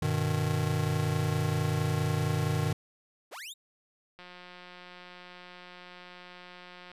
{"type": "chord", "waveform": "square", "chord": "G augmented", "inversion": "none", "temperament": "just", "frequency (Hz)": [98, 122.5, 153.12], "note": ["G2", "B2", "D#3"], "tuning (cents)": [0, -14, -27], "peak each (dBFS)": [-33, -33, -30], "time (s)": [0.02, 2.73], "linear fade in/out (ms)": 5}
{"type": "linear sweep", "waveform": "sawtooth", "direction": "up", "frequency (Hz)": [227.7, 3861], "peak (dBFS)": -37, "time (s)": [3.31, 3.54], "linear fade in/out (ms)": 20}
{"type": "click train", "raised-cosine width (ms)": 0.3, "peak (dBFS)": -32, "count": 489, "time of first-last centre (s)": [4.19, 6.916], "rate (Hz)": 179}
{"effects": ["resampled to 32000 Hz"]}